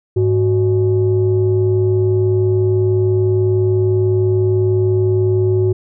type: tone pair together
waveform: sine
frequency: 103.89 / 370 Hz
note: G#2 / F#4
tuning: +1 / 0 cents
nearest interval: octave + minor seventh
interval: 2199 cents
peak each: -13 dBFS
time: 0.16-5.73 s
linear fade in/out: 10 ms
effects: tanh soft clip ceiling -6 dBFS